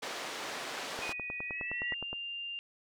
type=band-pass noise; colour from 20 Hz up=pink; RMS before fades=-40 dBFS; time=0.02-1.13 s; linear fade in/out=10 ms; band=470 to 5700 Hz; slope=12 dB/octave
type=tone with exponential growth; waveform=sine; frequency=1938 Hz; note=B6; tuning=33 cents flat; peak=-32 dBFS; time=0.33-1.94 s; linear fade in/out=1 ms; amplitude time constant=350 ms
type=click train; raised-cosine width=1 ms; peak=-27 dBFS; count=12; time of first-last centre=0.99-2.13 s; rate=9.65 Hz
type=tone with pitch glide; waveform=sine; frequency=2489 to 2794 Hz; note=D#7 to F7; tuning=0 to 0 cents; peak=-37 dBFS; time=1.02-2.59 s; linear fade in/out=0 ms; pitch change=+200 cents; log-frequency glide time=1.46-1.89 s
effects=none